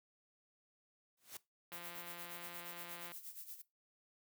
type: noise with exponential growth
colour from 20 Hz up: white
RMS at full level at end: -44 dBFS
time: 1.17-1.37 s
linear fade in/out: 5 ms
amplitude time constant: 42 ms
type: noise with tremolo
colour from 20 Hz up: violet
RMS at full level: -48 dBFS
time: 1.72-3.62 s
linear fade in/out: 10 ms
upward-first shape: sine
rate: 8.5 Hz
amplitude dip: 70%
type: click train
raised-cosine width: 0.3 ms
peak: -35 dBFS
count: 243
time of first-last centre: 1.72-3.119 s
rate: 173 Hz
effects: noise-tail reverb RT60 0.2 s tail -19 dB re dry + high-pass 100 Hz 12 dB/octave